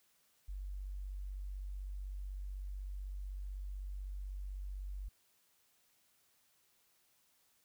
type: tone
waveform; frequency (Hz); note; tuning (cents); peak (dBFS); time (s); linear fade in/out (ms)
sine; 47.97; G1; -37; -40; 0.48-5.09; 10
effects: white hiss -73 dBFS RMS until 7.64 s